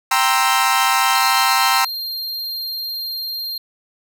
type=chord; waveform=sawtooth; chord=C dominant seventh; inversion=second; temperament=equal; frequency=784 / 932.3 / 1046.5 / 1318.5 Hz; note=G5 / Bb5 / C6 / E6; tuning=0 / 0 / 0 / 0 cents; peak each=-16 dBFS; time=0.11-1.85 s; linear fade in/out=5 ms
type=tone; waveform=square; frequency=4194 Hz; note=C8; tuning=3 cents sharp; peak=-24 dBFS; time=1.15-3.58 s; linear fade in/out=5 ms
effects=none